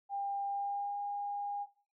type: tone with pitch glide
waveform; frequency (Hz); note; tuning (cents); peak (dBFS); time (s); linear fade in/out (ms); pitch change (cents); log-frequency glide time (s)
sine; 799 to 812.5; G5 to G#5; +33 to -38; -34; 0.09-1.67; 50; +29; 0.46-0.99
effects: noise-tail reverb RT60 0.4 s tail -17 dB re dry